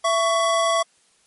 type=tone pair together; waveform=square; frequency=666 / 1120.1 Hz; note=E5 / C#6; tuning=+18 / +18 cents; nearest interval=major sixth; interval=900 cents; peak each=-21 dBFS; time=0.04-0.83 s; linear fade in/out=10 ms; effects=white hiss -60 dBFS RMS until 1.26 s + MP3 48 kbps